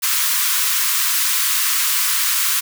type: high-pass noise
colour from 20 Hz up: white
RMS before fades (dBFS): -18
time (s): 0.02-2.61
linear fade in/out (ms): 20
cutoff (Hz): 980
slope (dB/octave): 96
effects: none